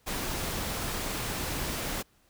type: noise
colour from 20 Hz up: pink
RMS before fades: -33 dBFS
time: 0.06-2.03 s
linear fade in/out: 20 ms
effects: pink hiss -66 dBFS RMS until 2.29 s